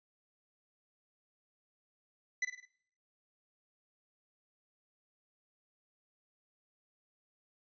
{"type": "tone with echo", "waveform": "45% pulse", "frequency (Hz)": 2000, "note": "B6", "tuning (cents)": 21, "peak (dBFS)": -30, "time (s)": [2.42, 2.45], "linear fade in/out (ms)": 5, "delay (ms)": 51, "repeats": 4, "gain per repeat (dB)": -6, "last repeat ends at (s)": 2.654, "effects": ["noise-tail reverb RT60 0.6 s tail -19 dB re dry", "resampled to 16000 Hz"]}